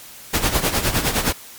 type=noise with tremolo; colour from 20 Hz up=pink; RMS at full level=-17 dBFS; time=0.33-1.33 s; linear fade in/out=10 ms; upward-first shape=sine; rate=9.7 Hz; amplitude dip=70%; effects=white hiss -40 dBFS RMS until 1.58 s + MP3 96 kbps